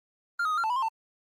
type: tone with pitch steps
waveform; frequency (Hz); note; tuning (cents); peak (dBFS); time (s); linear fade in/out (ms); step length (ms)
triangle; 1397 / 1260 / 1239 / 1378 / 881 / 981 / 1062 / 894; F6 / D#6 / D#6 / F6 / A5 / B5 / C6 / A5; 0 / +21 / -8 / -24 / +2 / -12 / +25 / +27; -23; 0.39-0.886; 5; 62
effects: Opus 24 kbps